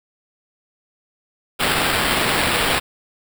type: noise with sample-and-hold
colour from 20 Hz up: white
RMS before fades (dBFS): -19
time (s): 1.59-2.8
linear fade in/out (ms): 20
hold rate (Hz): 6300
effects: none